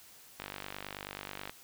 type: click train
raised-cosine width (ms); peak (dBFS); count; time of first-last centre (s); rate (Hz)
0.3; -23; 55; 0.4-1.495; 49.3
effects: white hiss -56 dBFS RMS until 1.63 s